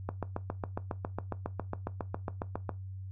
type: click train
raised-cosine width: 1 ms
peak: -19 dBFS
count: 20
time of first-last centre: 0.09-2.693 s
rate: 7.3 Hz
effects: noise-tail reverb RT60 0.2 s tail -17 dB re dry + added 95 Hz sine -39 dBFS peak until 3.11 s